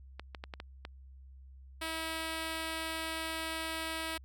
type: clicks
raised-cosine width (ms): 0.3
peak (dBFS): -25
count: 6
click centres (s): 0.196 / 0.348 / 0.439 / 0.538 / 0.601 / 0.851
type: tone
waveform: 5% pulse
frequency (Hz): 322.8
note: E4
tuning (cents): -36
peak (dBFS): -24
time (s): 1.81-4.18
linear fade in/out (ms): 10
effects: added 66 Hz sine -50 dBFS peak until 4.24 s